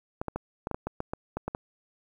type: clicks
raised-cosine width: 1 ms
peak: -17 dBFS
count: 12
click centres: 0.215 / 0.283 / 0.36 / 0.671 / 0.713 / 0.745 / 0.87 / 1.004 / 1.135 / 1.37 / 1.48 / 1.549 s
effects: 9-bit